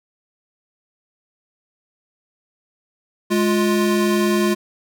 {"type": "tone pair together", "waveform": "square", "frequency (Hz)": [209.1, 351.7], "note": ["G#3", "F4"], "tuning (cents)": [12, 12], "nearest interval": "major sixth", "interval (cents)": 900, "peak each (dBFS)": -19, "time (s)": [3.3, 4.55], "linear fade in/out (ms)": 20, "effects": []}